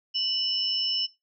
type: tone pair together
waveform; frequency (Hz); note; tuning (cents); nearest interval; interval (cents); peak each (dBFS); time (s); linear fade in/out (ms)
sine; 2957 / 5301; F#7 / E8; -2 / +9; minor seventh; 1011; -27; 0.14-1.07; 20
effects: noise-tail reverb RT60 0.2 s tail -18 dB re dry